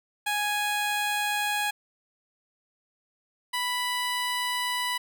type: tone pair in turn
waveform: 15% pulse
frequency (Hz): 830.6 / 988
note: G#5 / B5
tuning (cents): 0 / 0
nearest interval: minor third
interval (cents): 300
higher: second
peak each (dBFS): -19 / -20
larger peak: first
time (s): 0.26-1.71 / 3.53-4.98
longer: neither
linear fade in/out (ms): 10
effects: none